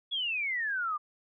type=exponential sweep; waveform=sine; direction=down; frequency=3417 to 1174.7 Hz; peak=-29 dBFS; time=0.11-0.98 s; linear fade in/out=20 ms; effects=none